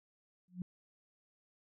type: tone with exponential growth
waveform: sine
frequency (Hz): 180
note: F#3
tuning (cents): -47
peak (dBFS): -33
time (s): 0.48-0.62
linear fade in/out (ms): 2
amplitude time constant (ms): 30
effects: none